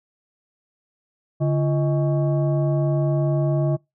sine tone with frequency modulation, 143.8 Hz, D3, 36 cents flat, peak -17 dBFS, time 1.4-3.77 s, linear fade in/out 20 ms, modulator 485 Hz, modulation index 0.73, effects noise-tail reverb RT60 0.2 s tail -25 dB re dry

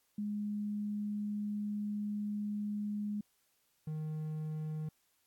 sine / triangle tone pair in turn, 207.7 / 155.06 Hz, G#3 / D#3, 0 / -6 cents, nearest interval perfect fourth, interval 506 cents, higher first, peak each -34 / -34 dBFS, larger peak neither, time 0.18-3.21 / 3.87-4.89 s, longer first, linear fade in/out 5 ms, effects white hiss -75 dBFS RMS until 5.26 s + AAC 64 kbps

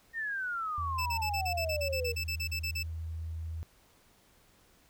sine exponential sweep, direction down, 1864.7 to 460 Hz, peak -32 dBFS, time 0.13-2.15 s, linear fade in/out 50 ms
sine tone with pitch glide, 83 to 81.1 Hz, E2 to E2, +12 to -28 cents, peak -35 dBFS, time 0.78-3.63 s, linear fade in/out 0 ms, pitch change -40 cents, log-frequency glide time 1.16-1.63 s
25% pulse tone bursts, 2637 Hz, E7, in tune, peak -29 dBFS, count 16, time 0.98-2.831 s, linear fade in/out 10 ms, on 81 ms, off 37 ms
effects pink hiss -64 dBFS RMS until 4.89 s

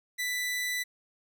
sawtooth tone, 1984 Hz, B6, 7 cents sharp, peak -26 dBFS, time 0.18-0.84 s, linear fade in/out 20 ms, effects none

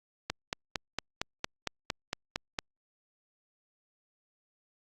click train, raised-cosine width 0.2 ms, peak -13 dBFS, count 11, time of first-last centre 0.3-2.588 s, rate 4.37 Hz, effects Opus 48 kbps

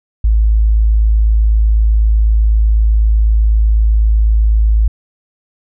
sine tone, 54 Hz, A1, 32 cents flat, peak -7 dBFS, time 0.24-4.88 s, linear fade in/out 5 ms, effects none

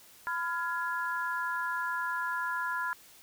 sine chord, F diminished, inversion second, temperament just, 1005.8 / 1396.9 / 1676.3 Hz, Cb6 / F6 / Ab6, +31 / 0 / +16 cents, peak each -34 / -34 / -36 dBFS, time 0.27-2.93 s, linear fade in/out 0 ms, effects white hiss -56 dBFS RMS until 3.22 s

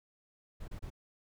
brown noise bursts, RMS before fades -42 dBFS, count 3, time 0.6-0.903 s, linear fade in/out 10 ms, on 81 ms, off 30 ms, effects none

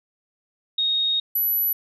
sine tone pair in turn, 3732 / 11883 Hz, A#7 / F#9, +1 / +6 cents, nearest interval octave + minor sixth, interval 2005 cents, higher second, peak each -19 dBFS, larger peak neither, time 0.78-1.2 / 1.35-1.73 s, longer first, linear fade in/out 5 ms, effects none

